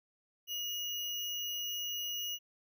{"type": "tone with sample-and-hold", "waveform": "sine", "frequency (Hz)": 2882, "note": "F#7", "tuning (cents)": -46, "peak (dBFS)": -35, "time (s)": [0.47, 2.39], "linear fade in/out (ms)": 50, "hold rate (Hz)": 8820, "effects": []}